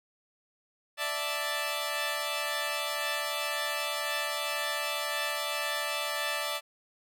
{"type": "chord", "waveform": "10% pulse", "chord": "D suspended second", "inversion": "none", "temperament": "equal", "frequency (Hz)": [587.3, 659.3, 880], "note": ["D5", "E5", "A5"], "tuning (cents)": [0, 0, 0], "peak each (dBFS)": [-25, -27, -28], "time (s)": [0.97, 6.61], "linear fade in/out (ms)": 50, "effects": []}